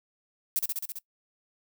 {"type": "noise with echo", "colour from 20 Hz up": "violet", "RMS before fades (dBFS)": -26, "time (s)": [0.56, 0.59], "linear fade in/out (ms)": 0, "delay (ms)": 66, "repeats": 6, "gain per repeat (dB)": -2, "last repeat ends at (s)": 0.986, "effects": ["noise-tail reverb RT60 0.1 s tail -21 dB re dry"]}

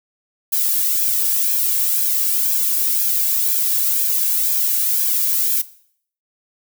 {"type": "noise with flanger", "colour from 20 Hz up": "violet", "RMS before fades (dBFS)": -18, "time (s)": [0.52, 5.62], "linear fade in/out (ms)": 10, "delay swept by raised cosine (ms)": [1.2, 1.81], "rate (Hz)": 2, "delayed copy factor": 0.7, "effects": ["noise-tail reverb RT60 0.6 s tail -18 dB re dry"]}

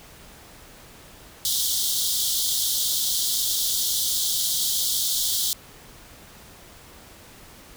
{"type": "high-pass noise", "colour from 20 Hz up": "pink", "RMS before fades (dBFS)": -24, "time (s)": [1.45, 5.53], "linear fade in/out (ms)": 0, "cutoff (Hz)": 3200, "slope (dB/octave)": 96, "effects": ["pink hiss -47 dBFS RMS until 7.76 s"]}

